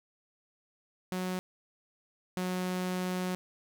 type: tone pair in turn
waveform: sawtooth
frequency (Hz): 183.8 / 182.83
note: F#3 / F#3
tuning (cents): -11 / -20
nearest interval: unison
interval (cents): 9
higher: first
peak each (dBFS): -28 / -27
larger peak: second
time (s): 1.12-1.39 / 2.37-3.35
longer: second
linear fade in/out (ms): 0
effects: none